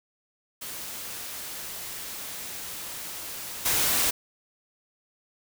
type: noise with level steps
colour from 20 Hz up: white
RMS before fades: -37 / -24 dBFS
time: 0.61-4.11 s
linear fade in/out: 10 ms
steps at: 3.65 s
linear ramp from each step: 10 ms
effects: none